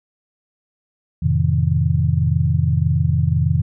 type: chord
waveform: sine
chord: F dominant seventh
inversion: none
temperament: just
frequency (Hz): 87.31 / 109.13 / 130.96 / 157.15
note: F2 / A2 / C3 / Eb3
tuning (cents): 0 / -14 / +2 / +18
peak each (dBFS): -19 / -23 / -19 / -19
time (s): 1.22-3.62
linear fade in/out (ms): 10
effects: none